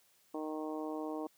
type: harmonic tone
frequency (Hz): 155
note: D#3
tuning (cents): -6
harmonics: 2 / 3 / 4 / 5 / 6 / 7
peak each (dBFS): -39 / -43 / -45 / -47 / -49 / -50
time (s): 0.34-1.27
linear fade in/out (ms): 5
effects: white hiss -69 dBFS RMS until 1.37 s + high-pass 100 Hz 12 dB/octave